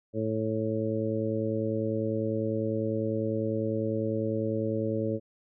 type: harmonic tone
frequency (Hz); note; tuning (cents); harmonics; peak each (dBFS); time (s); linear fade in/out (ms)
110; A2; 0; 1 / 2 / 3 / 4 / 5; -33 / -33 / -33 / -33 / -33; 0.13-5.2; 50
effects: none